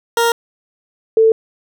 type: tone pair in turn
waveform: 20% pulse / sine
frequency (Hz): 466.2 / 445.2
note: A#4 / A4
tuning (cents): 0 / +20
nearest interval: minor second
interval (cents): 80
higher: first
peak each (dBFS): -7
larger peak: neither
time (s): 0.17-0.32 / 1.17-1.32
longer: neither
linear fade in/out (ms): 2
effects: none